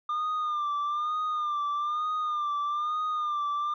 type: tone with vibrato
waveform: sine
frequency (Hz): 1203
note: D6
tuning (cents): +41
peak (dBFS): -24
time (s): 0.09-3.74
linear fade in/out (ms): 5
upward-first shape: sine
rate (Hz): 1.1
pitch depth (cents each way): 56
effects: tanh soft clip ceiling -26 dBFS